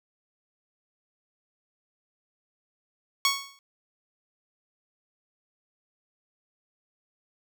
10% pulse tone with exponential decay, 1108.7 Hz, C#6, in tune, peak -10 dBFS, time 3.25-3.59 s, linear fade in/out 1 ms, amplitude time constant 72 ms, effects none

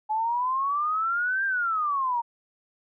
sine exponential two-way sweep, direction up then down, 851 to 1604 to 924 Hz, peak -23 dBFS, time 0.09-2.22 s, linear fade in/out 20 ms, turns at 1.45 s, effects none

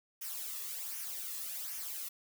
blue noise with flanger, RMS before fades -41 dBFS, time 0.21-2.09 s, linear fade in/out 10 ms, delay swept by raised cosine 0.24 to 1.34 ms, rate 1.3 Hz, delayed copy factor -0.6, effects none

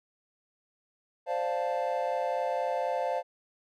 triangle chord, D minor seventh, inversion third, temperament equal, 523.3 / 587.3 / 698.5 / 880 Hz, C5 / D5 / F5 / A5, 0 / 0 / 0 / 0 cents, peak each -30 / -32 / -30 / -33 dBFS, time 1.26-3.23 s, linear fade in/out 50 ms, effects tanh soft clip ceiling -16 dBFS

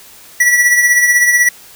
square tone with tremolo, 1947 Hz, B6, 25 cents flat, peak -6 dBFS, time 0.4-1.49 s, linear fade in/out 5 ms, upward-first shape triangle, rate 16 Hz, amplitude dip 55%, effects white hiss -39 dBFS RMS until 1.75 s

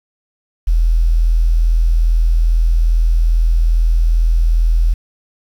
sine tone, 41.2 Hz, E1, in tune, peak -9 dBFS, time 0.67-4.94 s, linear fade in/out 10 ms, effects 7-bit

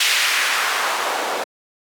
white noise with band-pass filter sweep, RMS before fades -20 dBFS, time 0-1.44 s, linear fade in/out 5 ms, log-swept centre 2800 to 570 Hz, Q 1.2, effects high-pass 300 Hz 12 dB/octave

